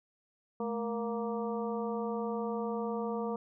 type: harmonic tone with a mistuned harmonic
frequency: 234.1 Hz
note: A#3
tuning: 8 cents sharp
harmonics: 1 / 2 / 3 / 4 / 5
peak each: -36 / -35 / -42 / -42 / -44 dBFS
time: 0.6-3.36 s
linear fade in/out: 2 ms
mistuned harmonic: 1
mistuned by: -140 cents
effects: none